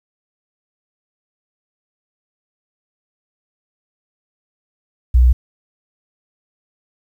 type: tone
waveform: sine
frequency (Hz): 61.74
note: B1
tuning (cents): 0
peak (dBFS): -6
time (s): 5.14-5.33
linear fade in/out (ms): 10
effects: tanh soft clip ceiling -3 dBFS + 8-bit